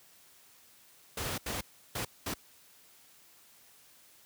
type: noise bursts at uneven times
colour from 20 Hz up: pink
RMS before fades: -35 dBFS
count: 4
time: 1.17-1.38 / 1.46-1.61 / 1.95-2.05 / 2.26-2.34 s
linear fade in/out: 5 ms
effects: white hiss -60 dBFS RMS until 4.25 s + high-pass 60 Hz 12 dB/octave